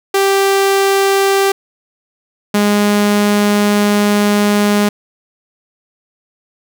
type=tone pair in turn; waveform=sawtooth; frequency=392 / 206.3 Hz; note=G4 / G#3; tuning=0 / -11 cents; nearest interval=major seventh; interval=1111 cents; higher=first; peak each=-6 dBFS; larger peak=neither; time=0.14-1.52 / 2.54-4.89 s; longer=second; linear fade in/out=5 ms; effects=none